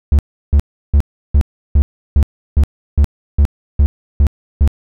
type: tone bursts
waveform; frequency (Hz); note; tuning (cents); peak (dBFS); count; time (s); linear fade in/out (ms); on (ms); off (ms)
triangle; 71.6; D2; -43; -4; 12; 0.12-4.676; 0; 68; 340
effects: none